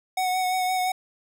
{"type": "tone with vibrato", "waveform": "square", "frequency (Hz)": 740, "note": "F#5", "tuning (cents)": 0, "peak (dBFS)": -23, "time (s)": [0.17, 0.92], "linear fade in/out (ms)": 5, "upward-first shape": "sine", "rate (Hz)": 5.8, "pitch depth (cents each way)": 20, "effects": []}